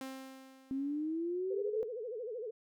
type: tone with exponential decay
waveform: sawtooth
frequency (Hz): 264.8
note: C4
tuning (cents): +21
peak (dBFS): -36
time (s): 0.01-1.39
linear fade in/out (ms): 2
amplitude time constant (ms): 300
type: exponential sweep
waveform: sine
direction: up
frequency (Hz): 263.9 to 446.6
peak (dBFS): -33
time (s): 0.71-1.83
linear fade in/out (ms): 0
type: tone with vibrato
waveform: sine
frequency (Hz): 463.7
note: A#4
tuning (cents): -9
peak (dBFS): -38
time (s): 1.5-2.51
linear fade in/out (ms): 10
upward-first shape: sine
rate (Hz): 13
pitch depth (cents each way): 170
effects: none